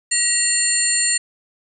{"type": "tone cluster", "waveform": "sine", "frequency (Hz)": [1910, 2748, 4322, 7180, 8550], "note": ["A#6", "F7", "C#8", "A8", "C9"], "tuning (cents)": [42, -29, -45, 34, 36], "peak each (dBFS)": [-25, -27, -24, -19, -21], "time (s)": [0.11, 1.18], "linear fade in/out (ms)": 10, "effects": []}